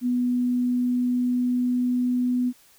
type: tone with pitch glide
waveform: sine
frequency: 246.6 to 248.3 Hz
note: B3 to B3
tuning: -2 to +9 cents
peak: -20 dBFS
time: 0.01-2.53 s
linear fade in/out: 50 ms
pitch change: +11 cents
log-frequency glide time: 0.24-2.34 s
effects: white hiss -56 dBFS RMS until 2.78 s